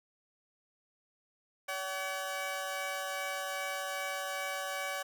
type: tone pair together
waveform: 15% pulse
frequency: 569 / 759.5 Hz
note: C#5 / F#5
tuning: +45 / +45 cents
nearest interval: perfect fourth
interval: 500 cents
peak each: -31 / -32 dBFS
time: 1.68-5.03 s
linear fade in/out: 10 ms
effects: none